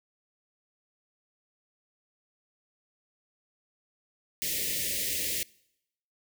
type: band-stop noise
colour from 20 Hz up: white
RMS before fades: -31 dBFS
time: 4.42-5.43 s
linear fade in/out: 0 ms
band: 600 to 1800 Hz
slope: 96 dB/octave
effects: noise-tail reverb RT60 0.8 s tail -24 dB re dry